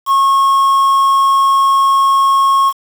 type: tone with quantisation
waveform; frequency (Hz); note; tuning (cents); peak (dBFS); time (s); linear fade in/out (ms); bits
triangle; 1090; C#6; -29; -6; 0.06-2.73; 50; 5
effects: none